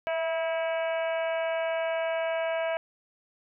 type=harmonic tone with a mistuned harmonic; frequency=324 Hz; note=E4; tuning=30 cents flat; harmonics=2 / 3 / 4 / 5 / 6 / 7 / 8 / 9; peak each=-27 / -38 / -43 / -38 / -48 / -39 / -45 / -45 dBFS; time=0.07-2.77 s; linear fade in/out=0 ms; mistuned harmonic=2; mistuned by=+22 cents; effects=none